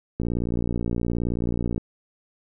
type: click train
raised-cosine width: 3 ms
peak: -13 dBFS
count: 94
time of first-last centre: 0.2-1.779 s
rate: 58.9 Hz
effects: none